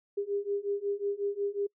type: beating tone pair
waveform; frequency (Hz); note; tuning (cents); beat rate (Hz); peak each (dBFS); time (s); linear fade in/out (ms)
sine; 400.7 / 406.2; G4 / G#4; +38 / -38; 5.5; -33 / -32; 0.17-1.67; 10
effects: noise-tail reverb RT60 0.1 s tail -26 dB re dry